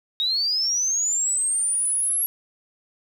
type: linear sweep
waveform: sine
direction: up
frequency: 3724 to 11390 Hz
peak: -20 dBFS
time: 0.2-2.26 s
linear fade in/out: 0 ms
effects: 8-bit